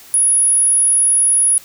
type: tone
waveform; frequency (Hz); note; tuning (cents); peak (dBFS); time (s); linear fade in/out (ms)
sine; 10330; E9; -36; -10; 0.14-1.58; 0
effects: white hiss -41 dBFS RMS until 1.64 s